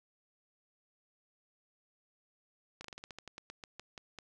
slowing click train, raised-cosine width 0.2 ms, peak -28 dBFS, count 15, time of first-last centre 2.81-4.187 s, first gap 34 ms, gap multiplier 1.15, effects none

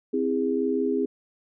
sine chord, C augmented, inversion none, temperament just, 261.6 / 327 / 408.8 Hz, C4 / E4 / G#4, 0 / -14 / -27 cents, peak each -26 / -29 / -25 dBFS, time 0.13-1.06 s, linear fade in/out 10 ms, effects none

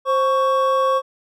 triangle tone pair together, 527 / 1114.4 Hz, C5 / C#6, +12 / +9 cents, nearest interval octave + minor second, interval 1297 cents, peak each -16 dBFS, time 0.05-1.02 s, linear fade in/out 50 ms, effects none

